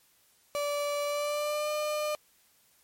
35% pulse tone with pitch glide, 580 to 602.9 Hz, D5 to D5, -22 to +45 cents, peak -27 dBFS, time 0.55-2.15 s, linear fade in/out 0 ms, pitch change +67 cents, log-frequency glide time 1.05-1.71 s, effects white hiss -65 dBFS RMS until 2.83 s + MP3 64 kbps

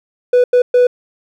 triangle tone bursts at uneven times, 493.9 Hz, B4, in tune, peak -4 dBFS, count 3, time 0.33-0.44 / 0.53-0.62 / 0.74-0.87 s, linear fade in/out 5 ms, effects tanh soft clip ceiling -1 dBFS

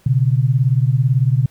sine beating tone pair, 123.4 / 141.4 Hz, B2 / C#3, -1 / +35 cents, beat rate 18 Hz, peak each -14 / -16 dBFS, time 0.06-1.46 s, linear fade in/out 5 ms, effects pink hiss -54 dBFS RMS until 1.5 s

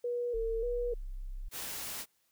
sine tone with vibrato, 467.8 Hz, A#4, 6 cents sharp, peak -31 dBFS, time 0.04-0.94 s, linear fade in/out 5 ms, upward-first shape square, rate 1.7 Hz, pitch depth 57 cents each way
sine tone, 32.7 Hz, C1, in tune, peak -37 dBFS, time 0.34-1.49 s, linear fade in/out 10 ms
white noise, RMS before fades -40 dBFS, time 1.51-2.06 s, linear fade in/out 50 ms
effects white hiss -74 dBFS RMS until 2.31 s

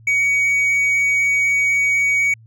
sine tone with hard clipping, 2252 Hz, C#7, 27 cents sharp, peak -15 dBFS, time 0.07-2.34 s, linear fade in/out 5 ms, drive 3 dB, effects added 112 Hz sine -43 dBFS peak until 2.46 s

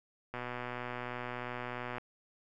click train, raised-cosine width 0.5 ms, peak -24 dBFS, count 203, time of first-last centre 0.34-1.982 s, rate 123 Hz, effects none

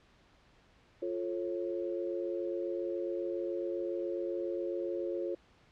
sine chord, F augmented, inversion none, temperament just, 349.2 / 436.5 / 545.7 Hz, F4 / A4 / C#5, 0 / -14 / -27 cents, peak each -35 / -40 / -38 dBFS, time 1.02-5.35 s, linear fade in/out 5 ms, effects pink hiss -64 dBFS RMS until 5.71 s + low-pass 4000 Hz 12 dB/octave

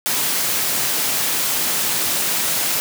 white high-pass noise, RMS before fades -20 dBFS, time 0.06-2.8 s, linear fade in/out 0 ms, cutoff 100 Hz, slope 96 dB/octave, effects none

